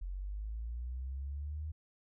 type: linear sweep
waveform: sine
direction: up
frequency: 43.83 to 78.5 Hz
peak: -37 dBFS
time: 0.01-1.72 s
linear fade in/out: 10 ms
effects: none